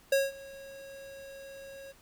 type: tone with ADSR envelope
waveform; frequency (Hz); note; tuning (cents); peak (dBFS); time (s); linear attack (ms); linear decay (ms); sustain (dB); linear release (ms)
square; 547; C#5; -23; -22; 0.12-1.93; 5; 190; -23; 25
effects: pink hiss -60 dBFS RMS until 2.01 s